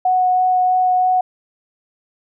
sine tone with vibrato, 736 Hz, F#5, 9 cents flat, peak -12 dBFS, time 0.05-1.21 s, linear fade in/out 5 ms, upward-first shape sine, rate 3.1 Hz, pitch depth 8 cents each way, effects none

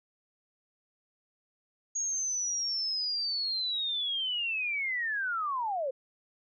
sine linear sweep, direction down, 6645 to 501 Hz, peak -29 dBFS, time 1.95-5.91 s, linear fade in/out 10 ms, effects none

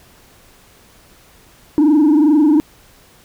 sine tone with frequency modulation, 301.6 Hz, D4, 46 cents sharp, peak -6 dBFS, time 1.78-2.6 s, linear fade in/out 0 ms, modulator 22.4 Hz, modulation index 0.88, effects tanh soft clip ceiling -7 dBFS + pink hiss -48 dBFS RMS until 3.24 s

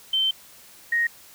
sine tone pair in turn, 3100 / 1870.1 Hz, G7 / A#6, -20 / +5 cents, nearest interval major sixth, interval 875 cents, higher first, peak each -19 dBFS, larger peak neither, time 0.13-0.31 / 0.92-1.07 s, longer first, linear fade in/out 5 ms, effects white hiss -49 dBFS RMS until 1.34 s

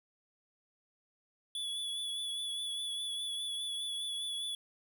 square tone with vibrato, 3419 Hz, G#7, 50 cents sharp, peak -36 dBFS, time 1.55-4.55 s, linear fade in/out 2 ms, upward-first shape sine, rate 4.9 Hz, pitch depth 26 cents each way, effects none

